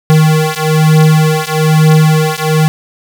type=beating tone pair; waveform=square; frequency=155.56 / 156.66 Hz; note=D#3 / D#3; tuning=0 / +12 cents; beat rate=1.1 Hz; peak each=-10 dBFS; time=0.1-2.68 s; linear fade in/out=0 ms; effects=none